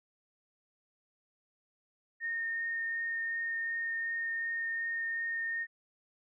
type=tone with vibrato; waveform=sine; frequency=1836 Hz; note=A#6; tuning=27 cents flat; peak=-32 dBFS; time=2.2-5.67 s; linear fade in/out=50 ms; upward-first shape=triangle; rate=2.7 Hz; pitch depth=8 cents each way; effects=none